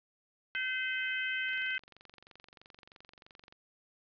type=harmonic tone; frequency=514 Hz; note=C5; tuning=31 cents flat; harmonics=3 / 4 / 5 / 6; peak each=-35 / -37 / -39 / -41 dBFS; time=0.55-1.78 s; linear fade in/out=0 ms
type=click train; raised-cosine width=0.2 ms; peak=-36 dBFS; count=48; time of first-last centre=1.49-3.525 s; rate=23.1 Hz
effects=resampled to 11025 Hz + 11-bit